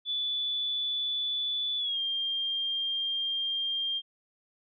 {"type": "tone with pitch glide", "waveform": "sine", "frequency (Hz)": [3467, 3198], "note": ["A7", "G7"], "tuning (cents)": [-26, 34], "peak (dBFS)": -28, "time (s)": [0.05, 4.02], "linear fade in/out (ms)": 50, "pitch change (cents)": -140, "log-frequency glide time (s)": [1.78, 1.99], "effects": []}